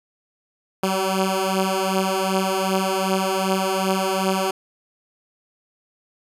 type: beating tone pair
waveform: 10% pulse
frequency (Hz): 188.8 / 191.4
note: F#3 / G3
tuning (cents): +35 / -41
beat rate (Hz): 2.6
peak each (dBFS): -16 / -13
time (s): 0.83-4.51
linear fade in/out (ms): 5
effects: resampled to 32000 Hz